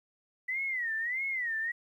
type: tone with vibrato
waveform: sine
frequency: 1965 Hz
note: B6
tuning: 9 cents flat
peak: -30 dBFS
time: 0.48-1.72 s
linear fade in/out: 10 ms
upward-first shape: sine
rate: 1.6 Hz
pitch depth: 180 cents each way
effects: 11-bit